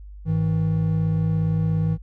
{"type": "tone pair together", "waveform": "triangle", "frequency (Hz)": [102.8, 160.1], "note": ["G#2", "D#3"], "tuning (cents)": [-17, 50], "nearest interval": "minor sixth", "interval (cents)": 767, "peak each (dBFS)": [-22, -18], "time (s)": [0.25, 1.98], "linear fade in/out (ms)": 50, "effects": ["added 50 Hz sine -37 dBFS peak until 2.02 s"]}